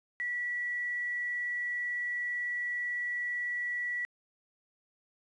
sine tone with quantisation, 1947 Hz, B6, 25 cents flat, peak -31 dBFS, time 0.2-4.05 s, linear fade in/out 0 ms, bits 10, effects resampled to 22050 Hz

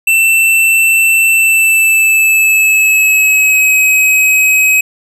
square tone with pitch glide, 2674 to 2540 Hz, E7 to D#7, +24 to +35 cents, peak -7 dBFS, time 0.07-4.81 s, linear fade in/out 5 ms, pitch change -89 cents, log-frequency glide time 1.31-3.76 s, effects none

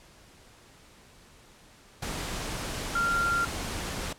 sine tone in noise, 1385 Hz, F6, 15 cents flat, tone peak -24 dBFS, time 2.95-3.45 s, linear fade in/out 5 ms, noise pink, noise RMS -34 dBFS, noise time 2.02-4.13 s, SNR +7 dB, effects pink hiss -55 dBFS RMS until 4.18 s + low-pass 10000 Hz 12 dB/octave

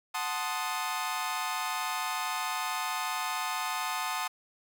sawtooth chord, F# diminished seventh, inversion none, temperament equal, 740 / 880 / 1046.5 / 1244.5 Hz, F#5 / A5 / C6 / Eb6, 0 / 0 / 0 / 0 cents, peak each -34 / -32 / -33 / -32 dBFS, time 0.14-4.28 s, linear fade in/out 10 ms, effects none

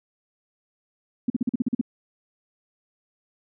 sine tone bursts, 243.5 Hz, B3, 24 cents flat, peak -18 dBFS, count 9, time 1.28-1.813 s, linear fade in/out 5 ms, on 21 ms, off 43 ms, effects none

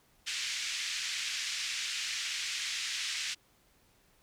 pink band-pass noise, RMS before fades -36 dBFS, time 0.26-3.35 s, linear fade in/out 20 ms, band 2000 to 7000 Hz, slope 24 dB/octave, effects pink hiss -67 dBFS RMS until 4.22 s

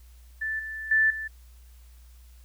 sine tone with level steps, 1760 Hz, A6, in tune, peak -27 / -33 / -18 / -31 dBFS, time 0.41-1.28 s, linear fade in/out 10 ms, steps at 0.59 / 0.91 / 1.1 s, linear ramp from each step 5 ms, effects added 60 Hz sine -48 dBFS peak until 2.44 s + white hiss -62 dBFS RMS until 2.44 s

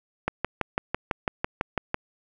click train, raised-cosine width 0.5 ms, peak -9 dBFS, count 11, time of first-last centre 0.28-1.944 s, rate 6.01 Hz, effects none

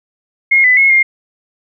sine tone with pitch steps, 2149 / 2003 / 2173 / 2122 Hz, C7 / B6 / C#7 / C7, +46 / +24 / -35 / +24 cents, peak -6 dBFS, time 0.51-1.03 s, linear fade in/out 10 ms, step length 130 ms, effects none

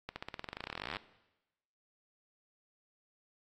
accelerating click train, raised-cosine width 0.3 ms, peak -23 dBFS, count 30, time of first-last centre 0.09-0.968 s, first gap 70 ms, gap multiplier 0.93, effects noise-tail reverb RT60 1.0 s tail -17 dB re dry + AAC 48 kbps

